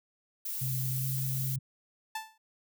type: noise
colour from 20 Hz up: violet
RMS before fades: -36 dBFS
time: 0.45-1.56 s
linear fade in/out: 5 ms
type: tone with pitch glide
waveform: sine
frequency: 130 to 132.89 Hz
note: C3 to C3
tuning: -11 to +27 cents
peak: -31 dBFS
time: 0.61-1.59 s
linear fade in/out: 10 ms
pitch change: +38 cents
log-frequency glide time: 0.98-1.07 s
type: tone with exponential decay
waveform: sawtooth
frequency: 880 Hz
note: A5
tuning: in tune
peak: -28 dBFS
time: 2.15-2.38 s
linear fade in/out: 5 ms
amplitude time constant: 50 ms
effects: none